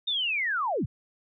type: linear sweep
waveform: sine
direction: down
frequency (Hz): 3703 to 63.8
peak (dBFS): -25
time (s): 0.07-0.86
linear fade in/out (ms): 10
effects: none